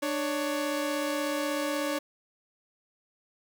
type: tone pair together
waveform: sawtooth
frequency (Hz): 297.2 / 558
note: D4 / C#5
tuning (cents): +21 / +11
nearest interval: major seventh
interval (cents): 1090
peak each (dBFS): -27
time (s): 0.02-1.99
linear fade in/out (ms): 10
effects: 10-bit